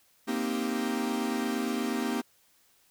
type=chord; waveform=45% pulse; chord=C minor seventh; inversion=third; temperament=equal; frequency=233.1 / 261.6 / 311.1 / 392 Hz; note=Bb3 / C4 / Eb4 / G4; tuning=0 / 0 / 0 / 0 cents; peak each=-32 / -33 / -36 / -36 dBFS; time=0.27-2.22 s; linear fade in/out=20 ms; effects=white hiss -65 dBFS RMS until 2.9 s